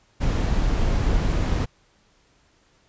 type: noise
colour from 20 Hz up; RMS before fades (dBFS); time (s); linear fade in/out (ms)
brown; -21; 0.2-1.66; 20
effects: pink hiss -61 dBFS RMS until 2.88 s + resampled to 16000 Hz